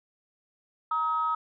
sine tone pair together, 938.9 / 1273 Hz, A#5 / D#6, +12 / +39 cents, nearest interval perfect fourth, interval 527 cents, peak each -30 / -25 dBFS, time 0.91-1.35 s, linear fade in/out 5 ms, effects tanh soft clip ceiling -17 dBFS

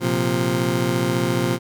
20% pulse chord, Bb suspended second, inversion none, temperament just, 116.54 / 131.11 / 174.81 Hz, Bb2 / C3 / F3, 0 / +4 / +2 cents, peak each -19 dBFS, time 0-1.59 s, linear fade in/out 50 ms, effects none

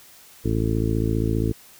harmonic tone, 55 Hz, A1, in tune, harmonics 1 / 2 / 3 / 4 / 5 / 6 / 7 / 8, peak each -26 / -24 / -30 / -29 / -29 / -28 / -34 / -31 dBFS, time 0.44-1.53 s, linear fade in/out 20 ms, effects white hiss -49 dBFS RMS until 1.79 s

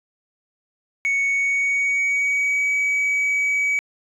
sine tone with pitch glide, 2222 to 2274 Hz, C#7 to C#7, +4 to +44 cents, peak -15 dBFS, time 1.05-3.79 s, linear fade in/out 0 ms, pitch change +40 cents, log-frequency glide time 1.26-2.69 s, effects tanh soft clip ceiling -17 dBFS

